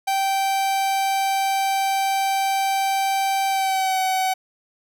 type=tone with pitch glide; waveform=45% pulse; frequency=779 to 754.2 Hz; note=G5 to F#5; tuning=-11 to +33 cents; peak=-19 dBFS; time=0.07-4.34 s; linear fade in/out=10 ms; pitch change=-56 cents; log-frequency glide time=3.48-3.99 s; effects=none